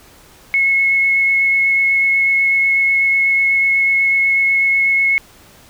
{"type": "tone with vibrato", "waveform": "sine", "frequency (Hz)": 2183, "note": "C#7", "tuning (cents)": -27, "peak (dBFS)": -11, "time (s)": [0.54, 5.18], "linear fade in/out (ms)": 0, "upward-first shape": "sine", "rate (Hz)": 8.1, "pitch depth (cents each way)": 9, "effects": ["pink hiss -45 dBFS RMS until 5.69 s"]}